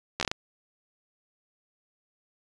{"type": "slowing click train", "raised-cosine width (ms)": 0.2, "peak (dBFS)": -10, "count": 6, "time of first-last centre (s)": [0.2, 0.315], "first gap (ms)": 12, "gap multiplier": 1.33, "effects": ["resampled to 22050 Hz"]}